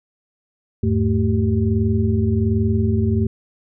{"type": "tone cluster", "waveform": "sine", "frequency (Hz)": [83.2, 104.5, 221.6, 386.2], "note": ["E2", "G#2", "A3", "G4"], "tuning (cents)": [17, 11, 13, -26], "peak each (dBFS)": [-21, -19, -20, -25], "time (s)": [0.83, 3.27], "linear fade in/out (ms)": 5, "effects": []}